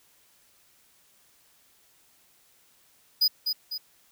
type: tone with echo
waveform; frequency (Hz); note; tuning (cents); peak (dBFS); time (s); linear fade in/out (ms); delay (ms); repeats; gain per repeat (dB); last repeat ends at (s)
square; 4962; D#8; -6; -19; 3.21-3.28; 10; 250; 2; -6; 3.78
effects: white hiss -62 dBFS RMS until 4.11 s